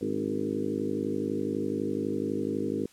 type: harmonic tone with a mistuned harmonic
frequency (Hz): 52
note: G#1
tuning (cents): +3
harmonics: 2 / 3 / 4 / 5 / 6 / 7 / 8 / 9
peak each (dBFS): -42 / -43 / -35 / -34 / -34 / -35 / -35 / -37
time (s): 0.01-2.86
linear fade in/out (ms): 5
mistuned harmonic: 5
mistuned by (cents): +51
effects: white hiss -58 dBFS RMS until 2.92 s + low-pass 10000 Hz 12 dB/octave